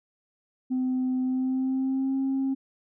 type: tone with pitch glide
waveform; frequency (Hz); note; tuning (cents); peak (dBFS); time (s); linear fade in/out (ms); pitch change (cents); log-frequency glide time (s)
sine; 256.4 to 268.4; C4 to C4; -35 to +44; -22; 0.7-2.55; 20; +79; 1.22-2.16
effects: tanh soft clip ceiling -21 dBFS